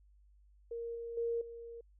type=tone with level steps; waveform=sine; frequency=466.2 Hz; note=A#4; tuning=in tune; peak=-38 / -40 / -32 / -45 dBFS; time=0.71-1.81 s; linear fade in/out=5 ms; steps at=0.95 / 1.17 / 1.41 s; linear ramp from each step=5 ms; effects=added 50 Hz sine -61 dBFS peak until 1.99 s